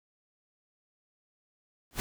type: noise with exponential growth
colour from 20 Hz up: pink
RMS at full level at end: -28 dBFS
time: 1.91-2 s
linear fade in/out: 0 ms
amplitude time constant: 19 ms
effects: none